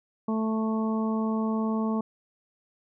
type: harmonic tone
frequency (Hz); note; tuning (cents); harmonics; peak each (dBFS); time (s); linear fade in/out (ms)
220.3; A3; +2; 1 / 2 / 3 / 4 / 5; -25 / -34 / -38 / -38 / -37; 0.28-2.01; 5
effects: none